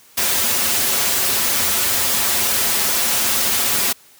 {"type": "noise with comb filter", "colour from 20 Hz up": "white", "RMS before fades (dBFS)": -18, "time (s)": [0.17, 3.93], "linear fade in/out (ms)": 10, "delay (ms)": 6.5, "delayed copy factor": -0.7, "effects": ["white hiss -49 dBFS RMS until 4.19 s", "high-pass 80 Hz 12 dB/octave"]}